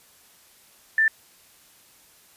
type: tone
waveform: sine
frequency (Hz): 1775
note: A6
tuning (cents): +15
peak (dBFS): -16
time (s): 0.98-1.08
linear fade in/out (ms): 2
effects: white hiss -55 dBFS RMS until 2.36 s + resampled to 32000 Hz